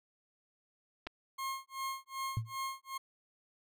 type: clicks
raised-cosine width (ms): 0.3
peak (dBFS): -26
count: 2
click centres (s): 1.068 / 1.071
type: tone with tremolo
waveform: 40% pulse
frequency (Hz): 1073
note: C6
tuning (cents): +43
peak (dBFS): -34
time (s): 1.38-2.98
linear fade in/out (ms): 10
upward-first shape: sine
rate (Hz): 2.6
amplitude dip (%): 100
type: tone with exponential decay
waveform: sine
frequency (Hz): 113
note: A2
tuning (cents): +47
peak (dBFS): -27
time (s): 2.37-2.56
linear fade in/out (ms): 0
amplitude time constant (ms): 40
effects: none